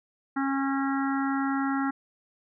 harmonic tone, 273 Hz, C#4, 26 cents flat, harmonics 1 / 3 / 4 / 5 / 6 / 7, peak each -26 / -33 / -38 / -33 / -39 / -40 dBFS, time 0.36-1.91 s, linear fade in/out 10 ms, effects none

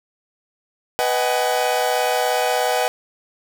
40% pulse chord, G# minor seventh, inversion first, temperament equal with one note detuned, 493.9 / 622.3 / 753.8 / 830.6 Hz, B4 / D#5 / F#5 / G#5, 0 / 0 / +32 / 0 cents, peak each -22 / -23 / -21 / -25 dBFS, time 0.99-2.88 s, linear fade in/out 0 ms, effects none

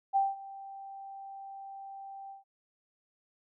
sine tone with ADSR envelope, 784 Hz, G5, in tune, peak -22 dBFS, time 0.13-2.44 s, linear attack 32 ms, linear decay 190 ms, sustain -20 dB, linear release 140 ms, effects none

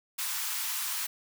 white high-pass noise, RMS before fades -33 dBFS, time 0.18-1.07 s, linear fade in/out 10 ms, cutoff 860 Hz, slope 48 dB/octave, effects none

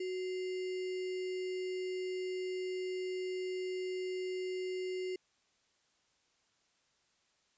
sine tone with sample-and-hold, 370 Hz, F#4, in tune, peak -35 dBFS, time 0-5.16 s, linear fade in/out 5 ms, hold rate 2450 Hz, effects white hiss -74 dBFS RMS until 7.57 s + resampled to 16000 Hz

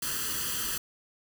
white noise with comb filter, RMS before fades -32 dBFS, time 0.02-0.78 s, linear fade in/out 5 ms, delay 0.66 ms, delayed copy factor +0.8, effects none

